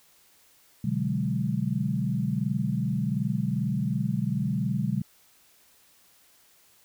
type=chord; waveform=sine; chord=G# half-diminished seventh; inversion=first; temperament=equal with one note detuned; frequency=125.34 / 146.83 / 185 / 207.7 Hz; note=B2 / D3 / F#3 / G#3; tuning=+26 / 0 / 0 / 0 cents; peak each=-30 dBFS; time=0.84-5.02 s; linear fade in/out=5 ms; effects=white hiss -60 dBFS RMS until 6.84 s